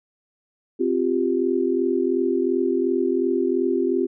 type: chord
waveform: sine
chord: C suspended fourth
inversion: none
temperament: equal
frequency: 261.6 / 349.2 / 392 Hz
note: C4 / F4 / G4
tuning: 0 / 0 / 0 cents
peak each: -24 / -22 / -23 dBFS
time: 0.79-4.07 s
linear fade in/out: 20 ms
effects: none